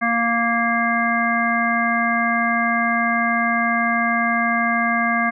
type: harmonic tone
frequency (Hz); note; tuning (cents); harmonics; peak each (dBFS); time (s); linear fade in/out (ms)
233.1; A#3; 0; 1 / 3 / 5 / 7 / 9; -23 / -23 / -23 / -23 / -23; 0.01-5.31; 20
effects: none